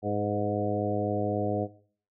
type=harmonic tone with a mistuned harmonic; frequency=103.83 Hz; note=G#2; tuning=in tune; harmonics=1 / 2 / 3 / 4 / 5 / 6 / 7; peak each=-34 / -34 / -34 / -34 / -34 / -34 / -34 dBFS; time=0.02-1.68 s; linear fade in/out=50 ms; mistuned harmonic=5; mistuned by=-25 cents; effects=noise-tail reverb RT60 0.5 s tail -17 dB re dry